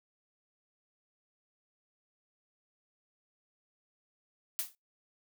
blue noise with exponential decay, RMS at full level -30 dBFS, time 4.59-4.75 s, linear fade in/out 0 ms, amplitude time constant 34 ms, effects noise-tail reverb RT60 0.2 s tail -26 dB re dry

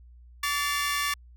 sawtooth tone cluster, 1148 / 1757 / 2078 / 2791 Hz, D6 / A6 / C7 / F7, -40 / -3 / -12 / -2 cents, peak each -25 / -27 / -33 / -32 dBFS, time 0.43-1.14 s, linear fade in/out 5 ms, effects added 60 Hz sine -48 dBFS peak until 1.36 s

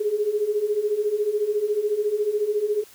sine beating tone pair, 408.6 / 422.6 Hz, G#4 / G#4, -28 / +30 cents, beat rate 14 Hz, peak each -26 / -22 dBFS, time 0-2.84 s, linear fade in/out 10 ms, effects white hiss -50 dBFS RMS until 2.94 s

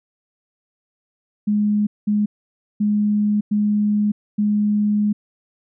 sine tone bursts at uneven times, 208.6 Hz, G#3, 8 cents sharp, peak -15 dBFS, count 5, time 1.47-1.87 / 2.07-2.26 / 2.8-3.41 / 3.51-4.12 / 4.38-5.13 s, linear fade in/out 10 ms, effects none

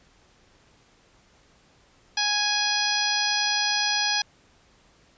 harmonic tone, 830.6 Hz, G#5, in tune, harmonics 1 / 2 / 3 / 4 / 5 / 6 / 7, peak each -30 / -29 / -31 / -30 / -30 / -27 / -32 dBFS, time 2.17-4.22 s, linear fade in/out 5 ms, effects pink hiss -59 dBFS RMS until 5.17 s + resampled to 16000 Hz

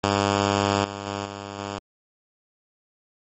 5% pulse tone with level steps, 100 Hz, G2, 35 cents sharp, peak -8 / -20 / -16 / -22 / -18 dBFS, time 0.04-1.79 s, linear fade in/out 0 ms, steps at 0.84 / 1.06 / 1.25 / 1.58 s, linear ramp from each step 5 ms, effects MP3 32 kbps

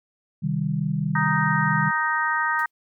sine chord, C minor, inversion none, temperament equal, 130.81 / 155.56 / 196 Hz, C3 / Eb3 / G3, 0 / 0 / 0 cents, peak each -29 / -24 / -27 dBFS, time 0.42-1.91 s, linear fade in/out 20 ms
harmonic tone, 311.1 Hz, D#4, in tune, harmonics 3 / 4 / 5 / 6, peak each -26 / -26 / -26 / -26 dBFS, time 1.15-2.66 s, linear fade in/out 5 ms
white noise with exponential decay, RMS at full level -44 dBFS, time 2.59-2.71 s, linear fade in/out 2 ms, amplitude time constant 26 ms
effects none

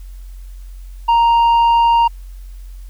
triangle tone with tanh clipping, 932.3 Hz, A#5, in tune, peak -10 dBFS, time 1.08-2.08 s, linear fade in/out 10 ms, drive 9 dB, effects added 45 Hz sine -30 dBFS peak until 2.89 s + white hiss -53 dBFS RMS until 2.89 s

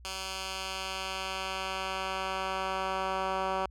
10% pulse tone with band-pass filter sweep, 190 Hz, F#3, 46 cents sharp, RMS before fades -34 dBFS, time 0.05-3.66 s, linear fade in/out 0 ms, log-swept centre 4800 to 1000 Hz, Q 0.78, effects added 60 Hz sine -49 dBFS peak until 3.7 s

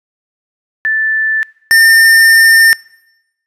sine / square tone pair in turn, 1760 / 1806.3 Hz, A6 / A6, 0 / +45 cents, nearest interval unison, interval 45 cents, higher second, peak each -10 / -5 dBFS, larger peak second, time 0.85-1.43 / 1.71-2.73 s, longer second, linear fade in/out 0 ms, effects noise-tail reverb RT60 0.9 s tail -23 dB re dry + resampled to 32000 Hz

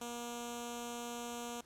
5% pulse tone with notch filter, 238.2 Hz, A#3, 38 cents sharp, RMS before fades -43 dBFS, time 0.01-1.61 s, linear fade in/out 5 ms, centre 1900 Hz, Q 0.61, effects pink hiss -65 dBFS RMS until 1.65 s + low-pass 11000 Hz 12 dB/octave

